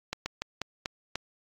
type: slowing click train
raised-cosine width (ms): 0.2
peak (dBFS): -14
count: 6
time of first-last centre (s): 0.13-1.156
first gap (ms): 130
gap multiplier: 1.23
effects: AAC 48 kbps